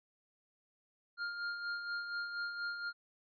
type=tone with tremolo; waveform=square; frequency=1406 Hz; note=F6; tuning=11 cents sharp; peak=-36 dBFS; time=1.17-2.93 s; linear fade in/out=50 ms; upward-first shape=sine; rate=4.2 Hz; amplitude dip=50%; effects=resampled to 11025 Hz